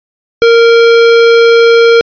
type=tone; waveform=square; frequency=463.8 Hz; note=A#4; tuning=9 cents flat; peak=-3 dBFS; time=0.42-2.01 s; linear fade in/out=0 ms; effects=resampled to 11025 Hz